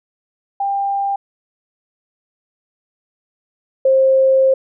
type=tone pair in turn; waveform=sine; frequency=795 / 530.6 Hz; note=G5 / C5; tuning=+24 / +24 cents; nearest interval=perfect fifth; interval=700 cents; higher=first; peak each=-16 / -9 dBFS; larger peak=second; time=0.6-1.16 / 3.85-4.54 s; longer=second; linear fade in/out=5 ms; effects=none

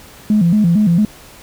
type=tone with vibrato; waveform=sine; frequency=190 Hz; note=F#3; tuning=46 cents sharp; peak=-8 dBFS; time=0.3-1.05 s; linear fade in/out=2 ms; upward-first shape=square; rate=4.4 Hz; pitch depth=190 cents each way; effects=tanh soft clip ceiling -4 dBFS + pink hiss -40 dBFS RMS until 1.42 s

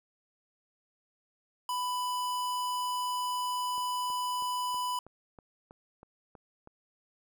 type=tone; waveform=square; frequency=994 Hz; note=B5; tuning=11 cents sharp; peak=-31 dBFS; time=1.69-4.99 s; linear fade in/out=2 ms
type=click train; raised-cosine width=1 ms; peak=-36 dBFS; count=10; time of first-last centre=3.78-6.674 s; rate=3.11 Hz
effects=none

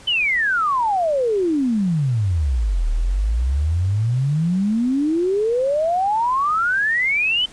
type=exponential two-way sweep; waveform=sine; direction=down then up; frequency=3090 to 36.71 to 3090 Hz; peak=-16 dBFS; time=0.07-7.46 s; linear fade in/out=10 ms; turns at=2.89 s; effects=pink hiss -44 dBFS RMS until 7.52 s + resampled to 22050 Hz

